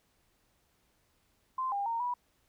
sine tone with pitch steps, 1039 / 803 / 922 / 978 Hz, C6 / G5 / A#5 / B5, -12 / +41 / -19 / -17 cents, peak -30 dBFS, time 1.58-2.14 s, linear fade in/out 5 ms, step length 140 ms, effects pink hiss -72 dBFS RMS until 2.48 s

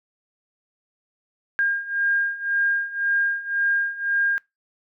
sine beating tone pair, 1611 / 1612.9 Hz, G6 / G6, +47 / +49 cents, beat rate 1.9 Hz, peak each -25 / -22 dBFS, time 1.59-4.38 s, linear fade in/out 0 ms, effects noise-tail reverb RT60 0.2 s tail -24 dB re dry

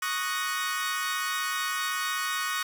sawtooth chord, D# minor seventh, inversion third, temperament equal, 1108.7 / 1244.5 / 1480 / 1864.7 Hz, C#6 / D#6 / F#6 / A#6, 0 / 0 / 0 / 0 cents, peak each -30 dBFS, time 0.02-2.63 s, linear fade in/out 5 ms, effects none

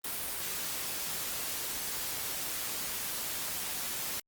white noise, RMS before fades -36 dBFS, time 0.04-4.2 s, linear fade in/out 5 ms, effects Opus 32 kbps

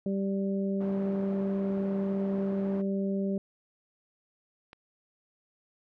harmonic tone, 195.8 Hz, G3, 2 cents flat, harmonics 1 / 2 / 3, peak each -28 / -34 / -38 dBFS, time 0.06-3.38 s, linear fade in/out 2 ms
pink band-pass noise, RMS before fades -45 dBFS, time 0.8-2.82 s, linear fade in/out 10 ms, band 160 to 1000 Hz, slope 12 dB/octave
click, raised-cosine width 0.3 ms, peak -31 dBFS, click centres 4.731 s
effects none

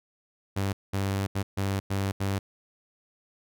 sawtooth tone bursts at uneven times, 98 Hz, G2, in tune, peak -22 dBFS, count 6, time 0.56-0.73 / 0.93-1.27 / 1.35-1.43 / 1.57-1.8 / 1.9-2.12 / 2.2-2.39 s, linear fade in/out 10 ms, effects none

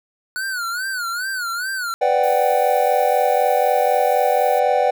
square tone with vibrato, 1465 Hz, F#6, 18 cents flat, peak -23 dBFS, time 0.36-1.94 s, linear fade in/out 0 ms, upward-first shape sine, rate 2.4 Hz, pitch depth 130 cents each way
triangle chord, G major seventh, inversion first, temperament equal with one note detuned, 499 / 587.3 / 740 / 784 Hz, B4 / D5 / F#5 / G5, +18 / 0 / 0 / 0 cents, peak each -18 dBFS, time 2.01-4.91 s, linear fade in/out 10 ms
violet noise, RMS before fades -35 dBFS, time 2.23-4.6 s, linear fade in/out 10 ms
effects none

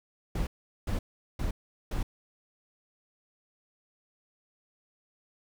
brown noise bursts, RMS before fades -30 dBFS, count 4, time 0.35-2.03 s, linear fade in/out 5 ms, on 120 ms, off 400 ms, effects none

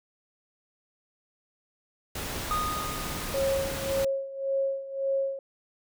pink noise, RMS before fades -34 dBFS, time 2.15-4.05 s, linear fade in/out 5 ms
triangle tone with exponential decay, 1236 Hz, D#6, 12 cents flat, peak -23 dBFS, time 2.51-3.99 s, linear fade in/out 0 ms, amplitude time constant 320 ms
sine tone with tremolo, 544 Hz, C#5, 33 cents flat, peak -23 dBFS, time 3.34-5.39 s, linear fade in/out 2 ms, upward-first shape sine, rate 1.8 Hz, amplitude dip 80%
effects none

